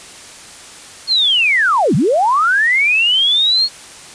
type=linear two-way sweep; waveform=sine; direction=down then up; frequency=4366 to 123.5 to 4366 Hz; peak=-10 dBFS; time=1.07-3.69 s; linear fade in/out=50 ms; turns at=1.95 s; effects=white hiss -36 dBFS RMS until 4.14 s + resampled to 22050 Hz